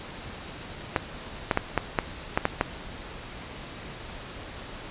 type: clicks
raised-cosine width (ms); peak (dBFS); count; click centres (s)
0.5; -6; 8; 0.962 / 1.512 / 1.574 / 1.777 / 1.988 / 2.375 / 2.454 / 2.611
effects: pink hiss -40 dBFS RMS until 4.9 s + resampled to 8000 Hz